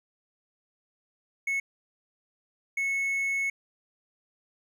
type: tone bursts at uneven times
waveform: triangle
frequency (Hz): 2197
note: C#7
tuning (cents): -16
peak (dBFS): -24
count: 2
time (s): 1.47-1.6 / 2.77-3.5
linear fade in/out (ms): 5
effects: none